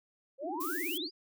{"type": "exponential sweep", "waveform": "sine", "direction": "up", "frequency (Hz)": [514, 5050], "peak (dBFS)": -36, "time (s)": [0.38, 1.11], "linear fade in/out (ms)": 50}
{"type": "tone with vibrato", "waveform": "sine", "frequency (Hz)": 329.6, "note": "E4", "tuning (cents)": 0, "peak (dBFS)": -37, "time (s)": [0.41, 1.1], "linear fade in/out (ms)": 50, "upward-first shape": "triangle", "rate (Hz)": 18, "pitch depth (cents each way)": 260}
{"type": "noise", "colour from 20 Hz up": "violet", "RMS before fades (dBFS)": -39, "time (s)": [0.6, 0.98], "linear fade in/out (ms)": 10}
{"effects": []}